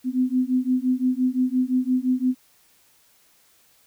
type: beating tone pair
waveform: sine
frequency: 251.8 / 257.6 Hz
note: B3 / C4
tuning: +34 / -27 cents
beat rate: 5.8 Hz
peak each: -22 dBFS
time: 0.04-2.35 s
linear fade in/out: 50 ms
effects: white hiss -59 dBFS RMS until 3.86 s